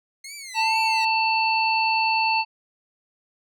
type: tone with vibrato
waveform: 15% pulse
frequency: 2121 Hz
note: C7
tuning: 23 cents sharp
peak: -29 dBFS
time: 0.24-1.05 s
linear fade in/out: 5 ms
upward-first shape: triangle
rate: 2.2 Hz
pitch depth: 180 cents each way
type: harmonic tone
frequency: 890 Hz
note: A5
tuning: 20 cents sharp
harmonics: 1 / 3 / 5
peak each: -21 / -23 / -28 dBFS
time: 0.54-2.45 s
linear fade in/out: 50 ms
effects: none